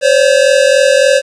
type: tone pair together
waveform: square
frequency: 523.3 / 566.8 Hz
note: C5 / C#5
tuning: 0 / +38 cents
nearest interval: minor second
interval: 138 cents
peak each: -10 dBFS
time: 0.01-1.22 s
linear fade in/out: 50 ms
effects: resampled to 22050 Hz + 7-bit